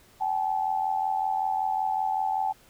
sine tone pair together, 771.7 / 857 Hz, G5 / A5, -27 / -46 cents, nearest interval major second, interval 181 cents, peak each -27 dBFS, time 0.2-2.53 s, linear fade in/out 20 ms, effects pink hiss -57 dBFS RMS until 2.69 s

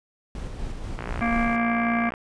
brown noise with tremolo, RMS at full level -31 dBFS, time 0.35-1.56 s, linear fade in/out 2 ms, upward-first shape square, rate 4.1 Hz, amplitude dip 25%
click train, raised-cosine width 0.5 ms, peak -17 dBFS, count 69, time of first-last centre 0.99-2.139 s, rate 59.2 Hz
harmonic tone, 233.1 Hz, A#3, in tune, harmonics 1 / 3 / 5 / 7 / 9 / 10, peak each -23 / -28 / -30 / -31 / -33 / -33 dBFS, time 1.21-2.1 s, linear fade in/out 10 ms
effects resampled to 22050 Hz

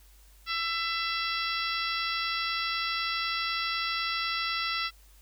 harmonic tone, 668 Hz, E5, 23 cents sharp, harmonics 2 / 3 / 4 / 5 / 6 / 7 / 8, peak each -33 / -35 / -36 / -37 / -38 / -38 / -39 dBFS, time 0.46-4.91 s, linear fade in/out 50 ms, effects added 50 Hz sine -54 dBFS peak until 5.21 s + white hiss -61 dBFS RMS until 5.21 s

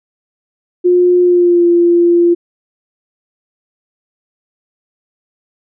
sine tone with pitch glide, 357.1 to 345.1 Hz, F4 to F4, +39 to -21 cents, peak -6 dBFS, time 0.84-2.35 s, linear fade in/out 20 ms, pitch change -60 cents, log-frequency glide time 1.22-1.66 s, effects none

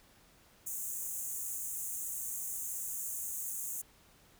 pink high-pass noise, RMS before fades -39 dBFS, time 0.66-3.82 s, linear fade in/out 10 ms, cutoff 6400 Hz, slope 96 dB/octave, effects pink hiss -63 dBFS RMS until 4.39 s

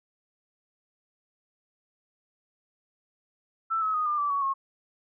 sine tone with pitch steps, 1328 / 1284.2 / 1241.9 / 1201 / 1161.4 / 1123.2 / 1086.2 Hz, E6 / E6 / D#6 / D6 / D6 / C#6 / C#6, +12 / -46 / -4 / +38 / -20 / +22 / -36 cents, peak -24 dBFS, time 3.7-4.54 s, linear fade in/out 20 ms, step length 120 ms, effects none

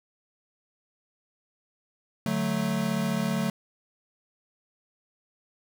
square chord, D major, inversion none, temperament equal, 146.83 / 185 / 220 Hz, D3 / F#3 / A3, 0 / 0 / 0 cents, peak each -33 / -30 / -29 dBFS, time 2.26-3.5 s, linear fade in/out 2 ms, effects none

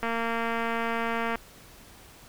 click train, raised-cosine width 0.5 ms, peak -15 dBFS, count 306, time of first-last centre 0.03-1.356 s, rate 230 Hz, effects pink hiss -51 dBFS RMS until 2.28 s

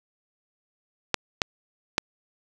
clicks, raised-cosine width 0.2 ms, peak -3 dBFS, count 3, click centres 1.143 / 1.418 / 1.981 s, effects none

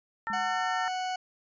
harmonic tone, 450 Hz, A4, 39 cents sharp, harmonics 2 / 3 / 4, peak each -34 / -34 / -34 dBFS, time 0.27-0.88 s, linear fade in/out 0 ms
sine tone with exponential decay, 207.7 Hz, G#3, in tune, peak -37 dBFS, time 0.3-0.76 s, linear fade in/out 0 ms, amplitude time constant 100 ms
40% pulse tone, 740 Hz, F#5, in tune, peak -29 dBFS, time 0.33-1.16 s, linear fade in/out 5 ms
effects resampled to 16000 Hz

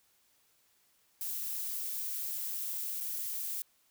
violet noise with dropouts, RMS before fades -37 dBFS, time 1.21-3.62 s, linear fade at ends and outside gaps 1 ms, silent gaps 3.004-3.008 s, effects white hiss -70 dBFS RMS until 3.9 s

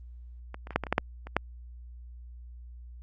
clicks, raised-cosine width 0.5 ms, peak -24 / -28 / -23 / -8 / -17 / -22 / -9 / -7 / -26 / -8 dBFS, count 10, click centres 0.544 / 0.671 / 0.707 / 0.76 / 0.837 / 0.868 / 0.926 / 0.981 / 1.27 / 1.366 s, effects added 60 Hz sine -43 dBFS peak until 3.02 s + Opus 32 kbps

